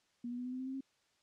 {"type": "tone with pitch steps", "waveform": "sine", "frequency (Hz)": [239.8, 243.7, 247.7, 251.7, 255.8, 260, 264.2, 268.5], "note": ["A#3", "B3", "B3", "B3", "C4", "C4", "C4", "C4"], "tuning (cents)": [49, -23, 5, 33, -39, -11, 17, 45], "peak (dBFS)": -38, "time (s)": [0.24, 0.808], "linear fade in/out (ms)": 5, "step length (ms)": 71, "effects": ["white hiss -74 dBFS RMS until 1.22 s", "low-pass 6000 Hz 12 dB/octave"]}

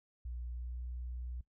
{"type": "tone with pitch glide", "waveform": "sine", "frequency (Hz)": [60.2, 61.29], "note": ["B1", "B1"], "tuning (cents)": [-44, -13], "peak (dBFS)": -38, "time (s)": [0.25, 1.41], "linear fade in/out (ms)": 5, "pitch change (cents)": 31, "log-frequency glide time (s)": [0.53, 0.79], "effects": ["noise-tail reverb RT60 0.1 s tail -18 dB re dry", "tanh soft clip ceiling -35 dBFS"]}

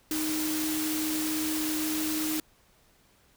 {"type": "tone in noise", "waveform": "sine", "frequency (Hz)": 310.8, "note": "D#4", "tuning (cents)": -2, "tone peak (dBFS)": -29, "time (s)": [0.11, 2.4], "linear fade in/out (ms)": 2, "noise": "white", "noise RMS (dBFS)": -33, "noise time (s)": [0.11, 2.4], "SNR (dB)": 1, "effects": ["pink hiss -63 dBFS RMS until 3.36 s"]}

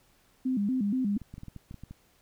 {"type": "tone with vibrato", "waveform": "sine", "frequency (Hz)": 228.9, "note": "A#3", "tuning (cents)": -31, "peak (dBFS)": -25, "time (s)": [0.45, 1.18], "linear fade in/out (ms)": 10, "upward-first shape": "square", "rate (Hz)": 4.2, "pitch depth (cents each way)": 210}
{"type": "clicks", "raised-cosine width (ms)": 5, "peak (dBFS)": -30, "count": 11, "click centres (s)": [1.166, 1.217, 1.34, 1.381, 1.434, 1.483, 1.563, 1.711, 1.743, 1.836, 1.91]}
{"effects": ["pink hiss -65 dBFS RMS until 2.21 s"]}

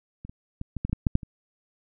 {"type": "clicks", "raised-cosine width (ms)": 5, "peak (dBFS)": [-26, -29, -20, -19, -14, -24, -12, -8, -7, -26], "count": 10, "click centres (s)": [0.25, 0.295, 0.614, 0.767, 0.85, 0.896, 0.93, 1.068, 1.154, 1.232], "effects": []}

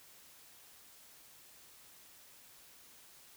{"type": "silence", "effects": ["white hiss -59 dBFS RMS until 3.36 s"]}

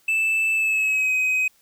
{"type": "tone with pitch glide", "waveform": "triangle", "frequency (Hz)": [2637, 2522], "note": ["E7", "D#7"], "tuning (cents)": [0, 23], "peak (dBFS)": -17, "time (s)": [0.08, 1.48], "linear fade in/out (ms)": 5, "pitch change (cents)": -77, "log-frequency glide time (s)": [0.54, 1.12], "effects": ["white hiss -60 dBFS RMS until 1.61 s"]}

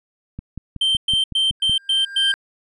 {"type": "click train", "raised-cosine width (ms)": 5, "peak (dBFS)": -18, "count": 8, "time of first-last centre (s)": [0.39, 1.696], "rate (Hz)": 5.36}
{"type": "tone bursts", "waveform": "triangle", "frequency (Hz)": 3127, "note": "G7", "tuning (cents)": -5, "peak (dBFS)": -14, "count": 6, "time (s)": [0.81, 2.32], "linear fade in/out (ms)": 5, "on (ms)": 160, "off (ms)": 110}
{"type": "tone with exponential growth", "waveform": "triangle", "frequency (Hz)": 1596, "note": "G6", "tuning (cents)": 31, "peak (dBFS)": -18, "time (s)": [1.6, 2.34], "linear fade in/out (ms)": 0, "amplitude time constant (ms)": 160}
{"effects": ["resampled to 24000 Hz"]}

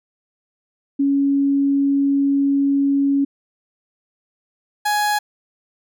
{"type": "tone pair in turn", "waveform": ["sine", "30% pulse"], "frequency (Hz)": [278.6, 834.9], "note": ["C#4", "G#5"], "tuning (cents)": [9, 9], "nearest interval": "octave + perfect fifth", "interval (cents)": 1900, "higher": "second", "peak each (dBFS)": -14, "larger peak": "neither", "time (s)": [[0.99, 3.25], [4.85, 5.19]], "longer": "first", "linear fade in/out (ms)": 10, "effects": []}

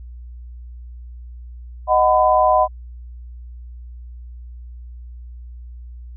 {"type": "chord", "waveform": "sine", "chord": "B major", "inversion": "first", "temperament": "equal with one note detuned", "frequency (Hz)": [622.3, 740, 1006.2], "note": ["D#5", "F#5", "B5"], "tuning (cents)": [0, 0, 32], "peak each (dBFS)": -16, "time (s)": [1.87, 2.68], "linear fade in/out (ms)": 50, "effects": ["added 60 Hz sine -33 dBFS peak until 6.16 s"]}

